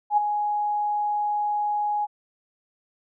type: tone with ADSR envelope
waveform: sine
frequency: 833 Hz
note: G#5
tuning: 5 cents sharp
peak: -14 dBFS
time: 0.1-2.07 s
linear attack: 73 ms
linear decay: 12 ms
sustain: -8 dB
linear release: 32 ms
effects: none